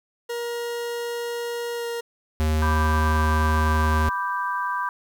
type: tone with pitch glide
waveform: 40% pulse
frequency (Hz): 473.4 to 469.3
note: A#4 to A#4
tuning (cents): +27 to +12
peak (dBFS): -26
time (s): 0.29-2.01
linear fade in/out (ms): 10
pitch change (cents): -15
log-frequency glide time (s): 1.75-1.86
type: tone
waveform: square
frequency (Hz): 77.78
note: D#2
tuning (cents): 0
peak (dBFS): -20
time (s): 2.4-4.09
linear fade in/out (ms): 0
type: chord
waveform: sine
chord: G major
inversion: first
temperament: equal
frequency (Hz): 987.8 / 1174.7 / 1568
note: B5 / D6 / G6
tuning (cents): 0 / 0 / 0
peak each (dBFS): -26 / -29 / -29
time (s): 2.62-4.89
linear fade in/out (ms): 2
effects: 9-bit